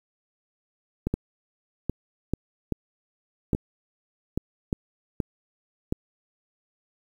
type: two click trains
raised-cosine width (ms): 3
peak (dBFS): -12 / -11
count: 6 / 5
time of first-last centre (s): 1.07-5.202 / 1.14-5.925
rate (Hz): 1.21 / 0.836
effects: 8-bit